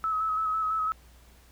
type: tone with vibrato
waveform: sine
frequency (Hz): 1288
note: E6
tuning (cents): -41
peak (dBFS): -25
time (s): 0.04-0.92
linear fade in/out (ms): 0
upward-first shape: square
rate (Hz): 6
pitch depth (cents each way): 24
effects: added 60 Hz sine -53 dBFS peak until 1.51 s + pink hiss -59 dBFS RMS until 1.51 s